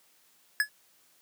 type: tone with exponential decay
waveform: square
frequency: 1700 Hz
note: G#6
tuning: 40 cents sharp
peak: -19 dBFS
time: 0.6-0.69 s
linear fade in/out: 1 ms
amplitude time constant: 19 ms
effects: white hiss -64 dBFS RMS until 1.21 s + high-pass 150 Hz 12 dB/octave